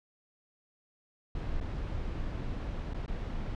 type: noise with dropouts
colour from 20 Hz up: brown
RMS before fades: -35 dBFS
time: 1.35-3.55 s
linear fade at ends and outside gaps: 2 ms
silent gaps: 1.602-1.61 / 2.935-2.944 / 3.062-3.079 s
effects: low-pass 4000 Hz 12 dB/octave